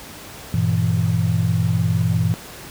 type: chord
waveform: sine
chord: E diminished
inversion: first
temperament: just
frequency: 98.89 / 118.67 / 164.81 Hz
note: G2 / Bb2 / E3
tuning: +16 / +31 / 0 cents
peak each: -20 dBFS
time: 0.54-2.34 s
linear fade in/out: 0 ms
effects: pink hiss -37 dBFS RMS until 2.7 s + high-pass 60 Hz 12 dB/octave